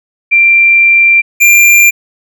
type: tone pair in turn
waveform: sine / square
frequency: 2364 / 2382 Hz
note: D7 / D7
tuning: +11 / +24 cents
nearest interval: unison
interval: 13 cents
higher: second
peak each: -3 dBFS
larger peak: neither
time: 0.31-1.22 / 1.4-1.91 s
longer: first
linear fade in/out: 20 ms
effects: none